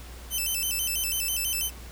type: tone with vibrato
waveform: 5% pulse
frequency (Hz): 2845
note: F7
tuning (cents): +31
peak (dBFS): -18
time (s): 0.3-1.71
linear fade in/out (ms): 50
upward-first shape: square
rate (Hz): 6.1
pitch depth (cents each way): 130
effects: added 60 Hz sine -41 dBFS peak until 1.91 s + pink hiss -47 dBFS RMS until 1.91 s